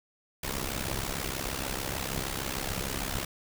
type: noise with amplitude modulation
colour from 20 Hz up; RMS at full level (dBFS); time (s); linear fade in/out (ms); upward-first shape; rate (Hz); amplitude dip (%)
pink; -30; 0.43-3.25; 5; sine; 66.5; 80
effects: none